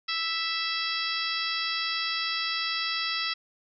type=harmonic tone with a mistuned harmonic; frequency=659.3 Hz; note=E5; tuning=in tune; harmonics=2 / 3 / 4 / 5 / 6 / 7 / 8; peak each=-35 / -35 / -35 / -35 / -35 / -35 / -35 dBFS; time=0.08-3.34 s; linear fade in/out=10 ms; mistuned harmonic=7; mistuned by=+32 cents; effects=none